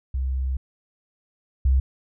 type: tone pair in turn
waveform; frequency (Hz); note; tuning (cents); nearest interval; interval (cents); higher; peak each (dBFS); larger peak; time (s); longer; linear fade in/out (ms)
sine; 65.41 / 65.71; C2 / C2; 0 / +8; unison; 8; second; -22 / -15; second; 0.14-0.57 / 1.65-1.8; first; 5
effects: none